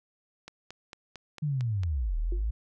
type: click train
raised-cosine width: 0.2 ms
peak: -25 dBFS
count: 7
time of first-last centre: 0.48-1.834 s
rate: 4.43 Hz
type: linear two-way sweep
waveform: sine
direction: down then up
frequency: 155.56 to 37 to 57.3 Hz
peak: -26 dBFS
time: 1.42-2.51 s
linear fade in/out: 10 ms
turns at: 2.17 s
type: tone with exponential decay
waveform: sine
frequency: 350 Hz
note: F4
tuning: 4 cents sharp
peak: -34 dBFS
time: 2.32-2.46 s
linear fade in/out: 2 ms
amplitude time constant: 30 ms
effects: none